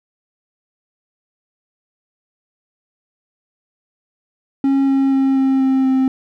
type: tone with pitch steps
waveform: triangle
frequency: 273 / 271 / 268.9 / 266.9 / 264.9 / 262.9 Hz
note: C#4 / C#4 / C4 / C4 / C4 / C4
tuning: -26 / -39 / +47 / +35 / +22 / +8 cents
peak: -10 dBFS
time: 4.64-6.08 s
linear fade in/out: 2 ms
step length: 240 ms
effects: none